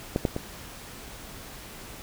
clicks, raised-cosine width 2 ms, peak -10 / -9 / -16 dBFS, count 3, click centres 0.161 / 0.252 / 0.364 s, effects pink hiss -43 dBFS RMS until 2.02 s

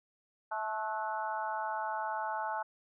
harmonic tone with a mistuned harmonic, 217.4 Hz, A3, 21 cents flat, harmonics 3 / 4 / 5 / 6 / 7, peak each -41 / -35 / -42 / -43 / -42 dBFS, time 0.51-2.63 s, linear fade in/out 10 ms, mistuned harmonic 7, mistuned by -46 cents, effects none

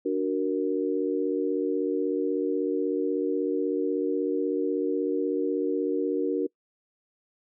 sine chord, D augmented, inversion none, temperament equal, 293.7 / 370 / 466.2 Hz, D4 / F#4 / A#4, 0 / 0 / 0 cents, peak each -28 dBFS, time 0.05-6.47 s, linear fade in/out 10 ms, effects noise-tail reverb RT60 0.1 s tail -24 dB re dry

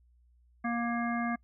harmonic tone, 235.7 Hz, A#3, 19 cents sharp, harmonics 1 / 3 / 5 / 7 / 9, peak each -31 / -36 / -38 / -39 / -41 dBFS, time 0.64-1.36 s, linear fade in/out 10 ms, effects noise-tail reverb RT60 0.1 s tail -26 dB re dry + added 60 Hz sine -61 dBFS peak until 1.43 s

